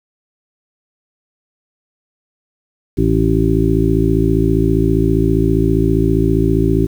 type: harmonic tone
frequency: 55 Hz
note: A1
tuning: in tune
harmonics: 1 / 2 / 3 / 5 / 6 / 7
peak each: -18 / -18 / -18 / -18 / -18 / -18 dBFS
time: 2.97-6.87 s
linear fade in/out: 20 ms
effects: 7-bit